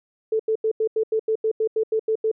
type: tone bursts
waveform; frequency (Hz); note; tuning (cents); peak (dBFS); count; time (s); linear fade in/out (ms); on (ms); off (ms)
sine; 440; A4; 0; -18; 13; 0.32-2.315; 5; 75; 85
effects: none